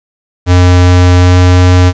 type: tone with pitch glide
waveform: square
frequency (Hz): 89.7 to 90.27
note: F2 to F#2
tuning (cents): +47 to -42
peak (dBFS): -3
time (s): 0.46-1.93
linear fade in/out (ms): 50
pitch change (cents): +11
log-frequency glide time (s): 1.24-1.38
effects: resampled to 16000 Hz + 7-bit